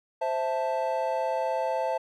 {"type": "chord", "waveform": "triangle", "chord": "A minor", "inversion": "first", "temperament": "equal", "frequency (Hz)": [523.3, 659.3, 880], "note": ["C5", "E5", "A5"], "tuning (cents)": [0, 0, 0], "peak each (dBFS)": -28, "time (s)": [0.21, 1.98], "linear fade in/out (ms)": 10, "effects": []}